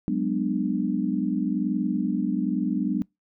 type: chord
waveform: sine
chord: G# half-diminished seventh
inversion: third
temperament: just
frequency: 186.89 / 207.7 / 249.2 / 299 Hz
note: F#3 / G#3 / B3 / D4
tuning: +18 / 0 / +16 / +31 cents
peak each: -28 dBFS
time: 0.08-3.02 s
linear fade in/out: 0 ms
effects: noise-tail reverb RT60 0.2 s tail -26 dB re dry